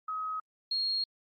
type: tone pair in turn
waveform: sine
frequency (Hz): 1269 / 4268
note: D#6 / C8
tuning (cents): +34 / +34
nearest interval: octave + major sixth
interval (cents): 2100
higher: second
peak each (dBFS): -32 / -28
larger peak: second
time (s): 0.08-0.4 / 0.71-1.04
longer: second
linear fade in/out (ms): 5
effects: Opus 48 kbps